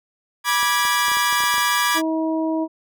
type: chord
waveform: sawtooth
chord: G# diminished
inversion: first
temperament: equal with one note detuned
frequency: 976.4 / 1174.7 / 1661.2 Hz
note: B5 / D6 / G#6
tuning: -20 / 0 / 0 cents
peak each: -18 dBFS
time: 0.44-2.02 s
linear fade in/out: 50 ms
type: clicks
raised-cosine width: 1 ms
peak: -23 dBFS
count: 10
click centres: 0.63 / 0.852 / 1.083 / 1.117 / 1.17 / 1.327 / 1.405 / 1.437 / 1.541 / 1.581 s
type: harmonic tone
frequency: 319.9 Hz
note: D#4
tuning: 48 cents sharp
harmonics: 1 / 2 / 3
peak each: -20 / -26 / -30 dBFS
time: 1.94-2.68 s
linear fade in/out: 50 ms
effects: none